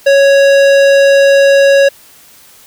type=tone with tanh clipping; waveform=sine; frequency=554.4 Hz; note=C#5; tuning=in tune; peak=-6 dBFS; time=0.06-1.89 s; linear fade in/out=10 ms; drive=18 dB; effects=white hiss -41 dBFS RMS until 2.66 s